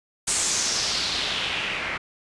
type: noise with low-pass filter sweep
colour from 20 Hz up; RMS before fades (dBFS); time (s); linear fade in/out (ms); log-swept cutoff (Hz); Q
white; -26; 0.27-1.98; 10; 8400 to 2000; 2.7
effects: resampled to 24000 Hz